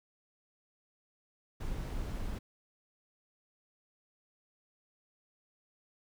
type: noise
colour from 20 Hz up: brown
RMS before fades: -37 dBFS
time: 1.6-2.39 s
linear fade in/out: 10 ms
effects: none